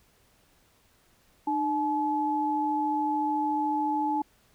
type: tone pair together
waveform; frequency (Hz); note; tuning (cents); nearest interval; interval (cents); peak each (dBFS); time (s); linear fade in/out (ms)
sine; 302.3 / 857; D#4 / A5; -50 / -46; octave + tritone; 1804; -29 / -26; 1.47-4.22; 5
effects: pink hiss -64 dBFS RMS until 4.54 s